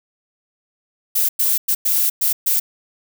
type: noise bursts at uneven times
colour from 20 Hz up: violet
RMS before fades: -17 dBFS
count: 6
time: 1.15-1.29 / 1.39-1.58 / 1.68-1.75 / 1.85-2.1 / 2.21-2.33 / 2.46-2.6 s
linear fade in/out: 10 ms
effects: none